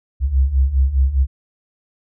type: beating tone pair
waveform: sine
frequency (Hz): 63.8 / 68.7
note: C2 / C#2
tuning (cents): -43 / -15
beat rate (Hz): 4.9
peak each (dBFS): -18 / -14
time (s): 0.2-1.27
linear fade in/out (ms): 50
effects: none